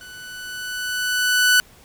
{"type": "tone with level ramp", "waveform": "sawtooth", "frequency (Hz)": 1490, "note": "F#6", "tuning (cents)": 12, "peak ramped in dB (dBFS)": [-35, -8], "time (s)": [0.01, 1.6], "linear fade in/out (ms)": 0, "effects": ["pink hiss -50 dBFS RMS until 1.84 s"]}